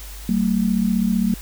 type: tone pair together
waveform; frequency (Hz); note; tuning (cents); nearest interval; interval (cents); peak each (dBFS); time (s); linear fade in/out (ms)
sine; 191.07 / 226.5; G3 / A#3; -44 / -50; minor third; 294; -19; 0.29-1.34; 2
effects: added 50 Hz sine -34 dBFS peak until 1.41 s + white hiss -40 dBFS RMS until 1.41 s